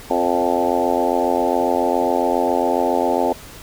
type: harmonic tone with a mistuned harmonic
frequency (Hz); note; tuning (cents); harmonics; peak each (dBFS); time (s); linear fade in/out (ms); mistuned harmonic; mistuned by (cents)
87.31; F2; 0; 3 / 4 / 5 / 6 / 7 / 8 / 9 / 10; -24 / -24 / -24 / -24 / -24 / -24 / -24 / -24; 0.1-3.33; 5; 6; +16
effects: pink hiss -39 dBFS RMS until 3.62 s